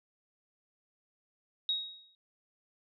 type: tone with exponential decay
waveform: sine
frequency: 3781 Hz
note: A#7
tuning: 24 cents sharp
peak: -26 dBFS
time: 1.69-2.15 s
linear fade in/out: 1 ms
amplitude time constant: 100 ms
effects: none